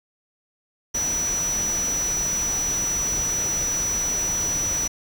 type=tone in noise; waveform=sine; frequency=5900 Hz; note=F#8; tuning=6 cents flat; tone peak=-22 dBFS; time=0.94-4.88 s; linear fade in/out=10 ms; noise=pink; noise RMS=-32 dBFS; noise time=0.94-4.88 s; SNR=+7 dB; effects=none